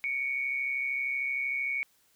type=tone pair together; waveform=sine; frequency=2231 / 2364 Hz; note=C#7 / D7; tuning=+11 / +11 cents; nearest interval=minor second; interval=100 cents; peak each=-29 / -37 dBFS; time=0.04-1.83 s; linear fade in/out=0 ms; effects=white hiss -67 dBFS RMS until 2.15 s